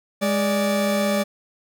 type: tone pair together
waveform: 40% pulse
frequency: 206.5 / 583.4 Hz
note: G#3 / D5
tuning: -10 / -12 cents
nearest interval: octave + tritone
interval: 1798 cents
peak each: -21 dBFS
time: 0.21-1.24 s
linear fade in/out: 20 ms
effects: none